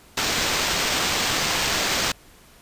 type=noise with sample-and-hold; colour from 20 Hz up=blue; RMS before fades=-23 dBFS; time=0.17-2.12 s; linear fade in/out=5 ms; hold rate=11025 Hz; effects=pink hiss -51 dBFS RMS until 2.61 s + resampled to 32000 Hz